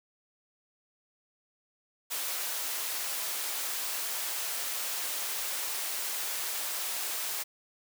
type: high-pass noise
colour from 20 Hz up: white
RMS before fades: -34 dBFS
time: 2.1-7.44 s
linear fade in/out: 20 ms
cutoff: 520 Hz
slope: 12 dB/octave
effects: none